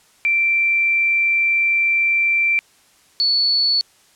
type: tone pair in turn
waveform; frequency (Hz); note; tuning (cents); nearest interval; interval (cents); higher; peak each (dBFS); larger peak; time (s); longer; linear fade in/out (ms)
sine; 2349 / 4434; D7 / C#8; 0 / 0; major seventh; 1100; second; -14; neither; 0.25-2.59 / 3.2-3.81; first; 0
effects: white hiss -54 dBFS RMS until 4.15 s + low-pass 10000 Hz 12 dB/octave

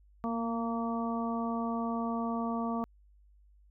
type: harmonic tone with a mistuned harmonic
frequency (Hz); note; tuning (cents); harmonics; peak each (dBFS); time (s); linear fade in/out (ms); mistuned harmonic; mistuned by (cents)
230; A#3; -23; 1 / 2 / 3 / 4 / 5; -32 / -41 / -38 / -41 / -39; 0.24-2.84; 0; 1; +17
effects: added 50 Hz sine -58 dBFS peak until 3.7 s

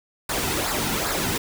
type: noise with flanger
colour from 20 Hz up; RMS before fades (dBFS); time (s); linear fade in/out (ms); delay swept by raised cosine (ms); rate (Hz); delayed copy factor
pink; -25; 0.29-1.38; 5; 0.32 to 1.82; 2.5; -0.6
effects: none

